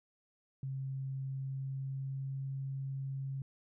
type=tone with pitch glide; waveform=sine; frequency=134.3 to 135.55 Hz; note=C3 to C#3; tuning=+46 to -38 cents; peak=-36 dBFS; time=0.63-3.42 s; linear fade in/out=2 ms; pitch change=+16 cents; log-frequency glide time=1.25-2.46 s; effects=none